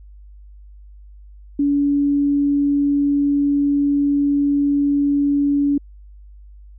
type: tone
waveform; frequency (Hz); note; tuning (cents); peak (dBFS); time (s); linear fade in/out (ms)
sine; 285.1; C#4; +49; -14; 1.59-5.78; 5
effects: added 50 Hz sine -39 dBFS peak until 6.78 s